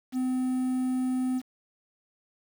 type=tone with quantisation; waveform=triangle; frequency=255.7 Hz; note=C4; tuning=40 cents flat; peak=-23 dBFS; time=0.12-1.42 s; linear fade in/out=50 ms; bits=8; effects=none